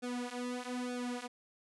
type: tone with flanger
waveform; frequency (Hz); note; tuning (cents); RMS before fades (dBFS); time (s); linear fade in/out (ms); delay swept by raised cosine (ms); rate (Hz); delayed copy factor
sawtooth; 246.9; B3; 0; -39; 0.02-1.28; 20; 0.98 to 5.38; 1.1; -0.9
effects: resampled to 24000 Hz